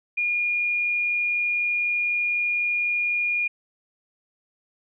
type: tone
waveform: sine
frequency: 2428 Hz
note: D#7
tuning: 43 cents flat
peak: -21 dBFS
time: 0.17-3.48 s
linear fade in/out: 10 ms
effects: none